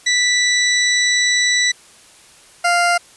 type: tone pair in turn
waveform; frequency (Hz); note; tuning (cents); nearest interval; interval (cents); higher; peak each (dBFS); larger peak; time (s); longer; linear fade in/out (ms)
20% pulse; 1970 / 697.9; B6 / F5; -5 / -1; octave + tritone; 1796; first; -8 / -8; neither; 0.06-1.72 / 2.64-2.98; first; 10
effects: white hiss -46 dBFS RMS until 3.16 s + resampled to 24000 Hz